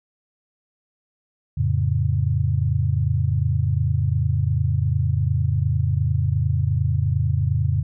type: chord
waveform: sine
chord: F augmented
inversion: none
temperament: equal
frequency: 87.31 / 110 / 138.59 Hz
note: F2 / A2 / C#3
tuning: 0 / 0 / 0 cents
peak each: -22 dBFS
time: 1.57-7.83 s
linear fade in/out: 10 ms
effects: none